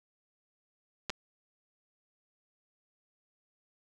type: clicks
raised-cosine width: 0.2 ms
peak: -16 / -18 dBFS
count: 2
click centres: 1.097 / 1.102 s
effects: none